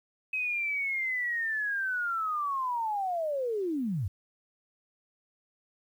sine linear sweep, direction down, 2551 to 81.8 Hz, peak -28 dBFS, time 0.33-4.08 s, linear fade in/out 5 ms, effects 10-bit

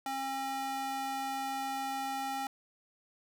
square tone with high-pass filter, 269.3 Hz, C#4, 50 cents flat, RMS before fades -36 dBFS, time 0.06-2.47 s, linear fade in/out 2 ms, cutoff 590 Hz, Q 6.8, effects none

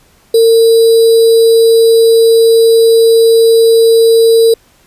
sine tone with sample-and-hold, 455.3 Hz, A#4, 41 cents flat, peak -3 dBFS, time 0.34-4.54 s, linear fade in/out 5 ms, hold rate 4410 Hz, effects pink hiss -48 dBFS RMS until 4.86 s + resampled to 32000 Hz

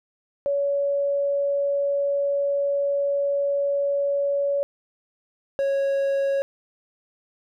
sine / triangle tone pair in turn, 564 / 551.4 Hz, C#5 / C#5, +30 / -9 cents, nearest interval unison, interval 39 cents, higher first, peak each -20 / -18 dBFS, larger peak second, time 0.46-4.63 / 5.59-6.42 s, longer first, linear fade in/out 0 ms, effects none

